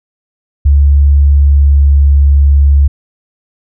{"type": "tone with pitch glide", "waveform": "sine", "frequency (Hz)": [71, 70.51], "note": ["C#2", "C#2"], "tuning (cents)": [42, 30], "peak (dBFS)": -3, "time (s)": [0.65, 2.88], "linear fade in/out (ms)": 10, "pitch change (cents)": -12, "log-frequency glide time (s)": [1.35, 1.84], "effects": []}